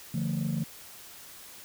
sine tone cluster, 146.5 / 171.6 / 223.3 Hz, D3 / F3 / A3, -4 / -30 / +26 cents, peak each -30 / -30 / -31 dBFS, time 0.14-0.64 s, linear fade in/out 5 ms, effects tanh soft clip ceiling -23 dBFS + white hiss -48 dBFS RMS until 1.64 s

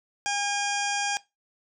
harmonic tone, 810 Hz, G#5, 43 cents flat, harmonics 1 / 2 / 3 / 4 / 6 / 7 / 8 / 9 / 10, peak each -29 / -32 / -34 / -35 / -37 / -37 / -38 / -39 / -39 dBFS, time 0.26-1.17 s, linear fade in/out 0 ms, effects noise-tail reverb RT60 0.2 s tail -18 dB re dry

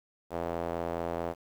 sawtooth tone with band-pass filter, 84.5 Hz, E2, 43 cents sharp, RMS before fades -34 dBFS, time 0.3-1.35 s, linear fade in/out 50 ms, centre 620 Hz, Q 1.7, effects 9-bit

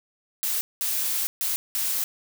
blue noise bursts at uneven times, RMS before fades -26 dBFS, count 4, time 0.43-0.61 / 0.81-1.27 / 1.41-1.56 / 1.75-2.04 s, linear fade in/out 0 ms, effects none

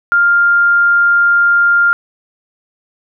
sine tone, 1400 Hz, F6, 4 cents sharp, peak -7 dBFS, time 0.12-1.93 s, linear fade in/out 0 ms, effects none

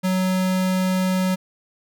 square tone, 185.9 Hz, F#3, 8 cents sharp, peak -19 dBFS, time 0.03-1.36 s, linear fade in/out 20 ms, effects none

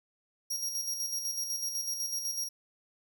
sawtooth tone with tremolo, 5630 Hz, F8, 13 cents sharp, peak -28 dBFS, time 0.5-2.49 s, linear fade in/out 10 ms, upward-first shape square, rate 8 Hz, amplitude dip 45%, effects none

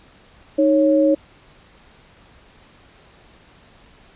sine tone pair together, 310 / 552.4 Hz, D#4 / C#5, -6 / -6 cents, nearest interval minor seventh, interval 1000 cents, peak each -15 dBFS, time 0.58-1.15 s, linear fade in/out 10 ms, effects pink hiss -50 dBFS RMS until 4.15 s + resampled to 8000 Hz

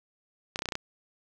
clicks, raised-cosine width 0.2 ms, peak -14 dBFS, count 7, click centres 0.559 / 0.591 / 0.621 / 0.657 / 0.688 / 0.722 / 0.754 s, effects none

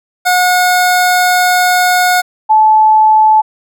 25% pulse / sine tone pair in turn, 725 / 866.9 Hz, F#5 / A5, -35 / -26 cents, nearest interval minor third, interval 309 cents, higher second, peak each -4 dBFS, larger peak neither, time 0.25-2.22 / 2.49-3.42 s, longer first, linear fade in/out 20 ms, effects none

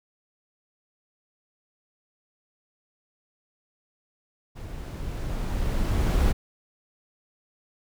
brown noise with level ramp, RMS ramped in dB -37 to -20 dBFS, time 4.55-6.33 s, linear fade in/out 20 ms, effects none

